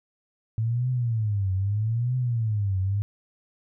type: tone with vibrato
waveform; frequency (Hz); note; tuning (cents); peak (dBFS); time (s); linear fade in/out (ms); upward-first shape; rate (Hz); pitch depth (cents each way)
sine; 109.4; A2; -9; -22; 0.58-3.02; 0; triangle; 0.79; 280
effects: none